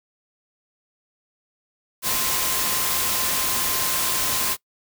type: tone in noise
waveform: sine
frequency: 1046.5 Hz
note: C6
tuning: in tune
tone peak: -34 dBFS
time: 2.02-4.57 s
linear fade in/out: 50 ms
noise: white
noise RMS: -23 dBFS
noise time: 2.02-4.57 s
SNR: -14 dB
effects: noise-tail reverb RT60 0.1 s tail -22 dB re dry